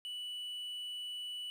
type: tone with quantisation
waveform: triangle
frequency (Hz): 2960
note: F#7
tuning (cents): 0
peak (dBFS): -38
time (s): 0.05-1.5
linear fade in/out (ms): 0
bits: 11
effects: none